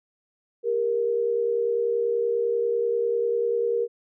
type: tone pair together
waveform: sine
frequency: 399.1 / 469.3 Hz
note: G4 / A#4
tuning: +31 / +12 cents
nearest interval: minor third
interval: 281 cents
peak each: -28 / -22 dBFS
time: 0.63-3.88 s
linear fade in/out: 50 ms
effects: none